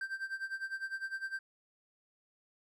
triangle tone with tremolo, 1568 Hz, G6, in tune, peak -32 dBFS, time 0.01-1.39 s, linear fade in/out 2 ms, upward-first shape sine, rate 9.9 Hz, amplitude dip 85%, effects none

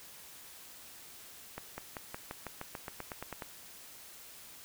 accelerating click train, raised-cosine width 0.5 ms, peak -24 dBFS, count 14, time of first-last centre 1.58-3.422 s, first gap 200 ms, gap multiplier 0.94, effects white hiss -52 dBFS RMS until 4.64 s

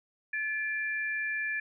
sine tone pair together, 1727.6 / 2373 Hz, A6 / D7, -32 / +17 cents, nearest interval perfect fourth, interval 549 cents, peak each -31 / -35 dBFS, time 0.33-1.6 s, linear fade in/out 5 ms, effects none

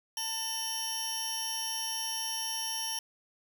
sawtooth tone cluster, 894 / 3036 / 5580 Hz, A5 / F#7 / F8, +27 / +44 / -2 cents, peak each -37 / -35 / -32 dBFS, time 0.17-2.99 s, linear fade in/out 2 ms, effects 10-bit

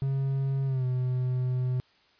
triangle tone with pitch glide, 135.9 to 126.8 Hz, C#3 to B2, -34 to +46 cents, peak -23 dBFS, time 0.02-1.8 s, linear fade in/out 0 ms, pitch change -120 cents, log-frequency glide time 0.66-0.85 s, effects white hiss -63 dBFS RMS until 2.19 s + resampled to 11025 Hz

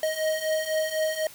square beating tone pair, 625 / 629 Hz, D#5 / D#5, +8 / +19 cents, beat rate 4 Hz, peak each -30 / -27 dBFS, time 0.03-1.27 s, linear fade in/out 2 ms, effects white hiss -47 dBFS RMS until 1.34 s

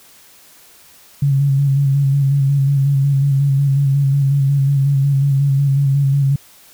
sine tone with vibrato, 138.8 Hz, C#3, 3 cents sharp, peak -11 dBFS, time 1.22-6.36 s, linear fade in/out 5 ms, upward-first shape square, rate 5.5 Hz, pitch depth 30 cents each way, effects white hiss -46 dBFS RMS until 6.73 s

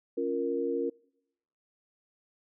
sine chord, Bb minor, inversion first, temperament equal, 277.2 / 349.2 / 466.2 Hz, Db4 / F4 / Bb4, 0 / 0 / 0 cents, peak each -34 / -33 / -30 dBFS, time 0.17-0.9 s, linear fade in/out 10 ms, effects noise-tail reverb RT60 0.8 s tail -26 dB re dry

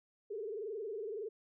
sine tone with frequency modulation, 425.8 Hz, G#4, 43 cents sharp, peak -38 dBFS, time 0.3-1.29 s, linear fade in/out 10 ms, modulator 21.7 Hz, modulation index 1.6, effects none

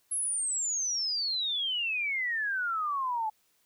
sine exponential sweep, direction down, 11100 to 849 Hz, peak -28 dBFS, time 0.11-3.3 s, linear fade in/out 10 ms, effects white hiss -70 dBFS RMS until 3.65 s

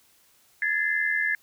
sine tone cluster, 1679 / 1760 / 2071 Hz, G#6 / A6 / C7, +18 / 0 / -18 cents, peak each -27 dBFS, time 0.62-1.35 s, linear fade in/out 2 ms, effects white hiss -61 dBFS RMS until 1.42 s

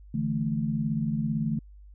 sine chord, D suspended second, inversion none, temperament equal, 146.83 / 164.81 / 220 Hz, D3 / E3 / A3, 0 / 0 / 0 cents, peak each -30 / -31 / -28 dBFS, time 0.14-1.59 s, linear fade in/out 5 ms, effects added 50 Hz sine -46 dBFS peak until 1.94 s

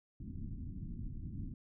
pink low-pass noise, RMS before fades -43 dBFS, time 0.2-1.54 s, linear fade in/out 2 ms, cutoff 280 Hz, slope 48 dB/octave, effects none

